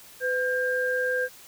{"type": "tone pair together", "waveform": "sine", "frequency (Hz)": [503.7, 1599], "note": ["B4", "G6"], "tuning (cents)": [34, 34], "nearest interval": "octave + minor sixth", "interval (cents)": 2000, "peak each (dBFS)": -26, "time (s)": [0.2, 1.29], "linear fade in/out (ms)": 50, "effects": ["white hiss -49 dBFS RMS until 1.47 s"]}